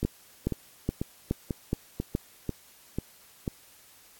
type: two click trains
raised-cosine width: 3 ms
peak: -16 / -13 dBFS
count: 8 / 6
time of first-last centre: 0.03-3.478 / 0.05-2.151 s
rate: 2.03 / 2.38 Hz
effects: white hiss -56 dBFS RMS until 4.19 s + AAC 64 kbps